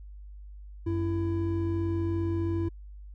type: tone pair together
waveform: triangle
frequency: 92.9 / 333.6 Hz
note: F#2 / E4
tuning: +7 / +21 cents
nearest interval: octave + minor seventh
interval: 2214 cents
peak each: -27 dBFS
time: 0.86-2.69 s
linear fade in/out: 10 ms
effects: added 50 Hz sine -42 dBFS peak until 3.14 s